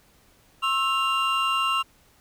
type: tone cluster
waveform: triangle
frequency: 1077 / 1317 / 2791 Hz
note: C6 / E6 / F7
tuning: +50 / -2 / -2 cents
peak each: -24 dBFS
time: 0.62-1.83 s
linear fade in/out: 20 ms
effects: pink hiss -59 dBFS RMS until 2.2 s